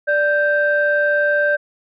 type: tone pair together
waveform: sine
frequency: 587.3 / 1568 Hz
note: D5 / G6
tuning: 0 / 0 cents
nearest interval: octave + perfect fourth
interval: 1700 cents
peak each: -16 dBFS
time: 0.07-1.57 s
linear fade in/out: 20 ms
effects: tanh soft clip ceiling -6 dBFS